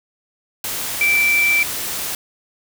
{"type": "tone in noise", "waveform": "sine", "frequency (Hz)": 2336, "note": "D7", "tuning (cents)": -10, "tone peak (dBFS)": -13, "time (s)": [1.01, 1.63], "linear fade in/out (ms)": 2, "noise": "white", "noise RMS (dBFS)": -25, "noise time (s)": [0.64, 2.15], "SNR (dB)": 9, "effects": []}